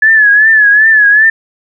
sine tone with vibrato, 1716 Hz, A6, 44 cents flat, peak -3 dBFS, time 0.02-1.3 s, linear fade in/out 5 ms, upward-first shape triangle, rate 2.6 Hz, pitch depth 90 cents each way, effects none

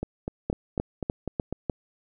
two click trains, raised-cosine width 2 ms, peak -12 / -16 dBFS, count 5 / 7, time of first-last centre 0.5-1.698 / 0.03-1.526 s, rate 3.34 / 4.01 Hz, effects none

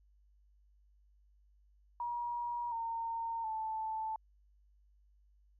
sine tone with pitch steps, 955 / 916.1 / 878.8 Hz, A#5 / A#5 / A5, +42 / -30 / -2 cents, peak -35 dBFS, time 2-4.16 s, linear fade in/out 2 ms, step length 720 ms, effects added 50 Hz sine -64 dBFS peak until 5.59 s

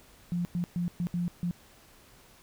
sine tone bursts at uneven times, 174.61 Hz, F3, in tune, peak -27 dBFS, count 6, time 0.32-0.45 / 0.55-0.64 / 0.76-0.88 / 1-1.07 / 1.14-1.28 / 1.43-1.51 s, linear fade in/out 0 ms, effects pink hiss -57 dBFS RMS until 2.42 s

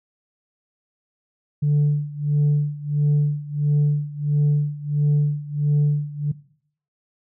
sine tone with tremolo, 146.83 Hz, D3, in tune, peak -12 dBFS, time 1.62-6.32 s, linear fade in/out 10 ms, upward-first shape sine, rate 1.5 Hz, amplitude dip 90%, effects noise-tail reverb RT60 0.6 s tail -19 dB re dry + tanh soft clip ceiling -13 dBFS

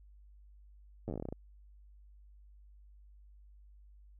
slowing click train, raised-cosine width 2 ms, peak -26 dBFS, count 13, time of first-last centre 1.08-1.325 s, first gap 9 ms, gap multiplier 1.14, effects added 50 Hz sine -55 dBFS peak until 4.19 s

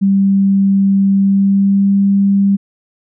sine tone with pitch glide, 196 to 198.05 Hz, G3 to G3, 0 to +18 cents, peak -8 dBFS, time 0.01-2.57 s, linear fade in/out 20 ms, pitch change +18 cents, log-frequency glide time 1.15-1.96 s, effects none

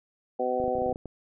harmonic tone, 126.1 Hz, B2, 36 cents sharp, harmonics 2 / 3 / 4 / 5 / 6, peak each -36 / -33 / -28 / -34 / -30 dBFS, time 0.39-0.93 s, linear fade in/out 10 ms
clicks, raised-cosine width 2 ms, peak -24 dBFS, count 11, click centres 0.601 / 0.64 / 0.68 / 0.754 / 0.786 / 0.82 / 0.862 / 0.894 / 0.926 / 0.959 / 1.057 s
effects none

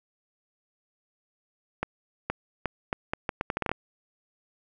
accelerating click train, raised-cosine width 0.5 ms, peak -12 dBFS, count 13, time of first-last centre 1.83-3.716 s, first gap 470 ms, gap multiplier 0.76, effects none

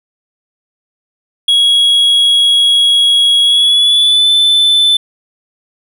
triangle tone with pitch glide, 3322 to 3520 Hz, G#7 to A7, 0 to 0 cents, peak -5 dBFS, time 1.48-4.97 s, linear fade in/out 5 ms, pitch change +100 cents, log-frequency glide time 3.42-4.3 s, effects none

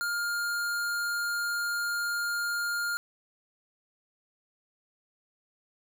square tone, 1409 Hz, F6, 15 cents sharp, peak -29 dBFS, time 0.01-2.97 s, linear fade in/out 0 ms, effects none

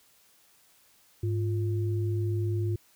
sine tone pair together, 103.9 / 349.5 Hz, G#2 / F4, +1 / +1 cents, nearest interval octave + major sixth, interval 2100 cents, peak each -26 / -34 dBFS, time 1.23-2.76 s, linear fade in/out 5 ms, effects white hiss -62 dBFS RMS until 2.95 s

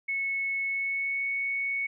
sine tone with pitch glide, 2200 to 2219 Hz, C#7 to C#7, -14 to +1 cents, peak -27 dBFS, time 0.08-1.87 s, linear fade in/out 10 ms, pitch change +15 cents, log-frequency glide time 0.66-1.27 s, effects none

